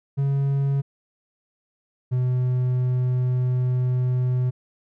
triangle tone pair in turn, 138.59 / 126.06 Hz, C#3 / B2, 0 / +36 cents, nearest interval major second, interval 164 cents, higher first, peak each -17 dBFS, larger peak neither, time 0.17-0.82 / 2.11-4.51 s, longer second, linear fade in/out 20 ms, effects none

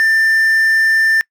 triangle tone with quantisation, 1785 Hz, A6, 24 cents sharp, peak -8 dBFS, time 0-1.21 s, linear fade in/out 0 ms, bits 6, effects noise-tail reverb RT60 0.1 s tail -25 dB re dry

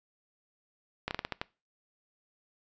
slowing click train, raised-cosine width 0.3 ms, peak -16 dBFS, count 7, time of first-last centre 1.08-1.415 s, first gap 29 ms, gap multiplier 1.26, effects noise-tail reverb RT60 0.3 s tail -22 dB re dry + resampled to 16000 Hz

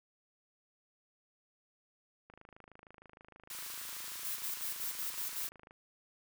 click train, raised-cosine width 0.5 ms, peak -39 dBFS, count 91, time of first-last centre 2.3-5.709 s, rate 26.4 Hz
white high-pass noise, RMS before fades -44 dBFS, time 3.5-5.49 s, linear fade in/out 2 ms, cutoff 910 Hz, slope 96 dB/octave
violet noise bursts, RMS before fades -39 dBFS, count 7, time 4.24-5.476 s, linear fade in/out 10 ms, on 120 ms, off 66 ms
effects none

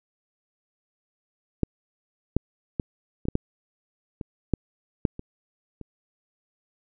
clicks, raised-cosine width 3 ms, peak -8 / -7 / -12 / -22 / -10 / -9 / -20 / -8 / -7 / -22 / -25 dBFS, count 11, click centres 1.633 / 2.366 / 2.798 / 3.254 / 3.285 / 3.354 / 4.212 / 4.537 / 5.052 / 5.194 / 5.813 s, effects none

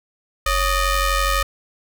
sawtooth ring-modulated tone, 599 Hz, D5, 34 cents sharp, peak -10 dBFS, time 0.46-1.43 s, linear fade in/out 5 ms, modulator 645 Hz, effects none

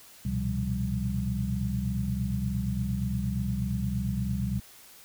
sine tone cluster, 68.9 / 118.1 / 126.7 / 171.5 / 194.9 Hz, C#2 / A#2 / B2 / F3 / G3, -10 / +23 / +45 / -31 / -10 cents, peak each -33 / -36 / -32 / -37 / -31 dBFS, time 0.25-4.6 s, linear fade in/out 5 ms, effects white hiss -52 dBFS RMS until 5.04 s

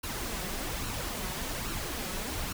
pink noise with flanger, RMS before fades -35 dBFS, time 0.03-2.53 s, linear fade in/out 10 ms, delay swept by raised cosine 0.71 to 5.51 ms, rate 1.2 Hz, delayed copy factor +0.5, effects none

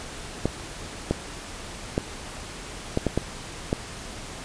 clicks, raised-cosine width 2 ms, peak -8 dBFS, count 7, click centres 0.456 / 1.11 / 1.979 / 2.974 / 3.067 / 3.176 / 3.729 s, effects pink hiss -38 dBFS RMS until 4.44 s + resampled to 22050 Hz

